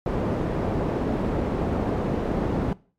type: low-pass noise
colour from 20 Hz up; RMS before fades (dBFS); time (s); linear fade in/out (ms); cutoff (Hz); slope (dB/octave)
white; -25; 0.06-2.73; 2; 430; 12
effects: noise-tail reverb RT60 0.4 s tail -21 dB re dry + MP3 96 kbps